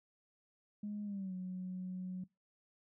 sine tone with pitch glide, 207.7 to 183.97 Hz, G#3 to F#3, 0 to -10 cents, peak -38 dBFS, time 0.83-2.24 s, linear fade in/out 5 ms, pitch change -210 cents, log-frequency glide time 1.04-1.34 s, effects noise-tail reverb RT60 0.2 s tail -22 dB re dry + tanh soft clip ceiling -34 dBFS

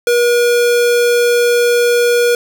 square tone, 480 Hz, B4, 49 cents flat, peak -10 dBFS, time 0.07-2.35 s, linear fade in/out 2 ms, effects none

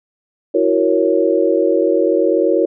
sine chord, F# dominant seventh, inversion third, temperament equal, 329.6 / 370 / 466.2 / 554.4 Hz, E4 / F#4 / A#4 / C#5, 0 / 0 / 0 / 0 cents, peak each -17 dBFS, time 0.54-2.66 s, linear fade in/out 10 ms, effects none

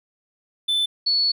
triangle / sine tone pair in turn, 3520 / 4417 Hz, A7 / C#8, 0 / -7 cents, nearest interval major third, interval 393 cents, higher second, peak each -17 dBFS, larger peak neither, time 0.68-0.86 / 1.06-1.32 s, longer second, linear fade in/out 10 ms, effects none

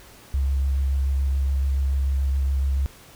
sine tone with vibrato, 68 Hz, C#2, 33 cents flat, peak -19 dBFS, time 0.34-2.86 s, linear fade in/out 0 ms, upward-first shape square, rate 7 Hz, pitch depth 14 cents each way, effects pink hiss -48 dBFS RMS until 3.15 s

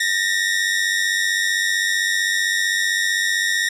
sawtooth tone pair together, 1804.4 / 1900 Hz, A6 / A#6, +43 / +33 cents, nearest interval minor second, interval 90 cents, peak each -17 dBFS, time 0-3.69 s, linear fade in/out 5 ms, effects low-pass 10000 Hz 12 dB/octave

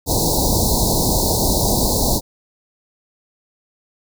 pink band-stop noise, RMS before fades -17 dBFS, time 0.06-2.21 s, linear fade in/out 50 ms, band 970 to 3900 Hz, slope 96 dB/octave, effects none

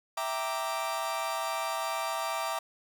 40% pulse chord, E half-diminished seventh, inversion none, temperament equal, 659.3 / 784 / 932.3 / 1174.7 Hz, E5 / G5 / Bb5 / D6, 0 / 0 / 0 / 0 cents, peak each -35 / -37 / -36 / -34 dBFS, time 0.17-2.59 s, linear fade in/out 5 ms, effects none

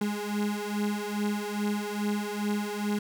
35% pulse beating tone pair, 206.2 / 208.6 Hz, G#3 / G#3, -12 / +8 cents, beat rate 2.4 Hz, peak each -29 / -30 dBFS, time 0.01-2.99 s, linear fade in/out 5 ms, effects none

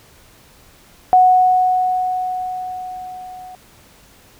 sine tone with level ramp, 737 Hz, F#5, 7 cents flat, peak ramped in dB -6 to -33 dBFS, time 1.13-3.55 s, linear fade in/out 0 ms, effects pink hiss -48 dBFS RMS until 4.39 s

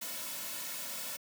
white noise with comb filter, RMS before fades -40 dBFS, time 0.01-1.17 s, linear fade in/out 10 ms, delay 2.5 ms, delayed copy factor -0.7, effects high-pass 200 Hz 12 dB/octave

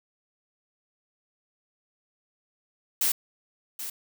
blue noise with echo, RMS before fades -24 dBFS, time 3.01-3.12 s, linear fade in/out 5 ms, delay 780 ms, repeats 1, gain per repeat -11 dB, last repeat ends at 3.9 s, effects none

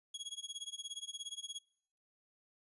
sawtooth tone with tremolo, 3322 Hz, G#7, in tune, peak -36 dBFS, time 0.14-1.59 s, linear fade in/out 5 ms, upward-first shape sine, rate 17 Hz, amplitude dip 95%, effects noise-tail reverb RT60 0.7 s tail -26 dB re dry + resampled to 24000 Hz

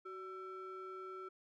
triangle ring-modulated tone, 480 Hz, B4, 49 cents flat, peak -40 dBFS, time 0.05-1.29 s, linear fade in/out 10 ms, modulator 855 Hz, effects none

